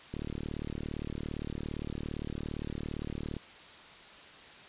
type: click train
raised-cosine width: 3 ms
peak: -24 dBFS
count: 122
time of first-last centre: 0.14-3.367 s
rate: 37.5 Hz
effects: white hiss -51 dBFS RMS until 4.68 s + resampled to 8000 Hz